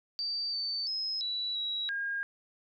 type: tone with pitch steps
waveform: sine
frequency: 4637 / 4555 / 5130 / 3937 / 3876 / 1621 Hz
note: D8 / C#8 / E8 / B7 / B7 / G#6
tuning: -23 / +46 / -48 / -6 / -33 / -42 cents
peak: -31 dBFS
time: 0.19-2.23 s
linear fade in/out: 0 ms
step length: 340 ms
effects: none